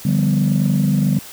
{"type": "chord", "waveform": "sine", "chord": "G dominant seventh", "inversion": "second", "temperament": "equal", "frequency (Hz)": [146.83, 174.61, 196, 246.9], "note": ["D3", "F3", "G3", "B3"], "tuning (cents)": [0, 0, 0, 0], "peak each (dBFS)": [-16, -22, -16, -21], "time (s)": [0.05, 1.19], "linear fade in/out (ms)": 5, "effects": ["tanh soft clip ceiling -8 dBFS", "white hiss -37 dBFS RMS until 1.32 s"]}